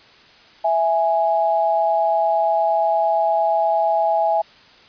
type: tone pair together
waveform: sine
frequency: 659.2 / 830.6 Hz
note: E5 / G#5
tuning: 0 / 0 cents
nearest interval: major third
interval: 400 cents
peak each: -18 dBFS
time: 0.64-4.42 s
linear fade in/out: 10 ms
effects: white hiss -48 dBFS RMS until 4.88 s + resampled to 11025 Hz